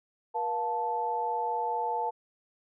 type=tone cluster; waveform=sine; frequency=478.3 / 703 / 878 Hz; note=A#4 / F5 / A5; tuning=+44 / +11 / -4 cents; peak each=-35 / -36 / -29 dBFS; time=0.34-2.11 s; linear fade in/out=20 ms; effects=none